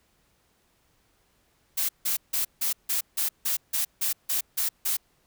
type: noise bursts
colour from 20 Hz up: blue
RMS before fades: -26 dBFS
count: 12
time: 1.77-4.97 s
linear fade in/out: 10 ms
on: 120 ms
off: 160 ms
effects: pink hiss -67 dBFS RMS until 5.26 s